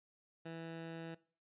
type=tone; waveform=15% pulse; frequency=164.5 Hz; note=E3; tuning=3 cents flat; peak=-38 dBFS; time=0.45-1.15 s; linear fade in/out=10 ms; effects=noise-tail reverb RT60 0.4 s tail -20 dB re dry + resampled to 8000 Hz